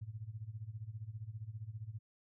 sine tone with tremolo, 109 Hz, A2, 16 cents flat, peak -39 dBFS, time 0.01-1.99 s, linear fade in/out 10 ms, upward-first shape sine, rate 15 Hz, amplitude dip 85%, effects none

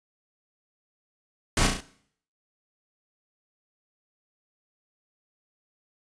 pink noise with echo, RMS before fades -23 dBFS, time 1.57-1.67 s, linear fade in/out 2 ms, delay 34 ms, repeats 4, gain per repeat -4 dB, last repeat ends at 1.806 s, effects noise-tail reverb RT60 0.6 s tail -17 dB re dry + resampled to 22050 Hz

